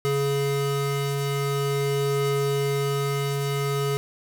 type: tone pair together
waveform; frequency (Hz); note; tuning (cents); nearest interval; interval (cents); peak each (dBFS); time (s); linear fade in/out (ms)
square; 140.05 / 420.6; C#3 / G#4; +18 / +22; octave + perfect fifth; 1904; -26; 0.05-3.97; 0
effects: none